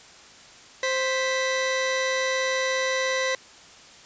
sawtooth tone pair together, 523.2 / 1975.5 Hz, C5 / B6, 0 / 0 cents, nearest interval octave + major seventh, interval 2300 cents, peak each -21 / -23 dBFS, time 0.83-3.35 s, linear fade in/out 2 ms, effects white hiss -48 dBFS RMS until 4.05 s + resampled to 16000 Hz

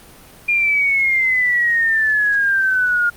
sine exponential sweep, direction down, 2421 to 1414 Hz, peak -13 dBFS, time 0.48-3.1 s, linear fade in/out 10 ms, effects pink hiss -43 dBFS RMS until 3.16 s + Opus 32 kbps

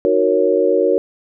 sine chord, D# minor seventh, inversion none, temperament equal, 311.1 / 370 / 466.2 / 554.4 Hz, D#4 / F#4 / A#4 / C#5, 0 / 0 / 0 / 0 cents, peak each -21 / -17 / -16 / -17 dBFS, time 0.05-0.98 s, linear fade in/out 0 ms, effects none

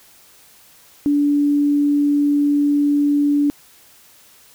sine tone, 289.3 Hz, D4, 26 cents flat, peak -13 dBFS, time 1.06-3.5 s, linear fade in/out 0 ms, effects white hiss -49 dBFS RMS until 4.54 s

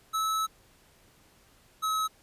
square tone pair in turn, 1300 / 1284.3 Hz, E6 / E6, -24 / -46 cents, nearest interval unison, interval 22 cents, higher first, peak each -27 dBFS, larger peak neither, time 0.13-0.47 / 1.82-2.08 s, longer first, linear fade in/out 20 ms, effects pink hiss -61 dBFS RMS until 2.22 s + resampled to 32000 Hz

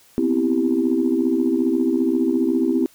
sine chord, C major seventh, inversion third, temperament equal, 246.9 / 261.6 / 329.6 / 392 Hz, B3 / C4 / E4 / G4, 0 / 0 / 0 / 0 cents, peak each -24 / -20 / -20 / -24 dBFS, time 0.18-2.86 s, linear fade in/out 0 ms, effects tanh soft clip ceiling -7 dBFS + white hiss -53 dBFS RMS until 2.94 s

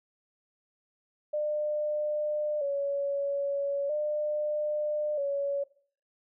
sine tone with vibrato, 581 Hz, D5, 19 cents flat, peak -27 dBFS, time 1.33-5.64 s, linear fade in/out 10 ms, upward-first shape square, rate 0.39 Hz, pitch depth 57 cents each way, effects noise-tail reverb RT60 0.5 s tail -19 dB re dry

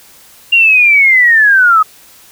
sine linear sweep, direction down, 2800 to 1244.5 Hz, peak -4 dBFS, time 0.52-1.83 s, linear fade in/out 10 ms, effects white hiss -41 dBFS RMS until 2.31 s

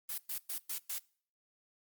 blue noise bursts, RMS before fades -38 dBFS, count 5, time 0.09-0.985 s, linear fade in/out 5 ms, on 91 ms, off 110 ms, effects noise-tail reverb RT60 0.5 s tail -24 dB re dry + Opus 24 kbps

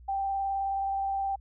sine tone with vibrato, 784 Hz, G5, in tune, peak -27 dBFS, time 0.08-1.36 s, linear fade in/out 10 ms, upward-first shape square, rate 19 Hz, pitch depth 10 cents each way, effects added 60 Hz sine -48 dBFS peak until 1.4 s

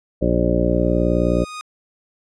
harmonic tone, 59.5 Hz, A#1, 36 cents sharp, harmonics 1 / 2 / 3 / 4 / 5 / 6 / 7 / 9 / 10, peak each -22 / -26 / -22 / -26 / -23 / -25 / -26 / -23 / -24 dBFS, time 0.21-1.45 s, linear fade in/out 20 ms
sawtooth tone with exponential growth, 1239 Hz, D#6, 8 cents flat, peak -24 dBFS, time 0.64-1.61 s, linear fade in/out 0 ms, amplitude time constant 210 ms
effects resampled to 22050 Hz

